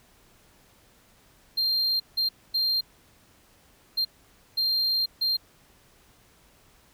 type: tone bursts at uneven times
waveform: triangle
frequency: 4186 Hz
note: C8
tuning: in tune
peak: -21 dBFS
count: 6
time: 1.57-2 / 2.17-2.29 / 2.54-2.81 / 3.97-4.05 / 4.57-5.06 / 5.21-5.37 s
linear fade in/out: 10 ms
effects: pink hiss -59 dBFS RMS until 6.93 s